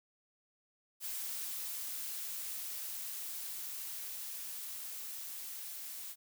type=noise with level ramp; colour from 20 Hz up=blue; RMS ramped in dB=-40 to -45 dBFS; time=1-6.16 s; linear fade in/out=50 ms; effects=none